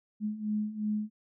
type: beating tone pair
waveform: sine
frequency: 210 / 212.8 Hz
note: G#3 / G#3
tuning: +19 / +42 cents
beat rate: 2.8 Hz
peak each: -35 / -31 dBFS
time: 0.2-1.1 s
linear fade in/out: 50 ms
effects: none